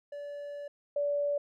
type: tone pair in turn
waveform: triangle / sine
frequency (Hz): 577 / 577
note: D5 / D5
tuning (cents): -31 / -31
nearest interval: unison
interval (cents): 0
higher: neither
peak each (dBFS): -36 / -27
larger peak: second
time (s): 0.12-0.68 / 0.96-1.38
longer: first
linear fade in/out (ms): 5
effects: none